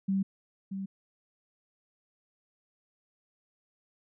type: tone with echo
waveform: sine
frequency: 193.8 Hz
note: G3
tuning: 20 cents flat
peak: -25 dBFS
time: 0.08-0.23 s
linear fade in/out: 10 ms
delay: 630 ms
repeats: 1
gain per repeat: -8 dB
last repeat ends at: 0.86 s
effects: none